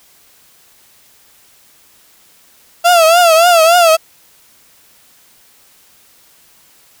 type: tone with vibrato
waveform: 35% pulse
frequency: 674 Hz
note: E5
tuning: 38 cents sharp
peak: -4 dBFS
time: 2.84-3.97 s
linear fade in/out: 20 ms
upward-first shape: triangle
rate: 3.5 Hz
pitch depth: 120 cents each way
effects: white hiss -48 dBFS RMS until 7 s